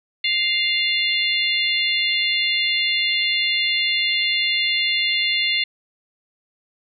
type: harmonic tone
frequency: 699 Hz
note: F5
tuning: 1 cent sharp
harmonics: 3 / 4 / 5 / 6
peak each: -22 / -23 / -24 / -25 dBFS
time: 0.24-5.64 s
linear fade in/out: 5 ms
effects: none